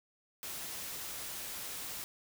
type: noise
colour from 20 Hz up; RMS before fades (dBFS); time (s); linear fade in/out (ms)
white; -42; 0.43-2.04; 0
effects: none